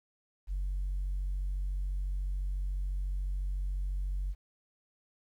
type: tone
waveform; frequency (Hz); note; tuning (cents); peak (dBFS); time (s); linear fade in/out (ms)
sine; 47.02; F#1; +29; -29; 0.47-4.35; 50
effects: tanh soft clip ceiling -28 dBFS + 11-bit